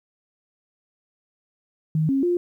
sine tone with pitch steps, 156.7 / 271.3 / 351.7 Hz, D#3 / C#4 / F4, +13 / -37 / +12 cents, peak -18 dBFS, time 1.95-2.37 s, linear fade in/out 2 ms, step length 140 ms, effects 10-bit

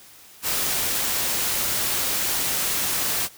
white noise, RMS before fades -24 dBFS, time 0.42-3.29 s, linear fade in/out 50 ms, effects white hiss -48 dBFS RMS until 3.37 s

